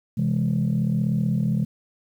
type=chord; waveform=sine; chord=C augmented; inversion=none; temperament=equal with one note detuned; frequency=130.81 / 166.44 / 207.7 Hz; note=C3 / E3 / G#3; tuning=0 / +17 / 0 cents; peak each=-23 dBFS; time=0.17-1.65 s; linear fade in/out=10 ms; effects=tanh soft clip ceiling -14 dBFS + 9-bit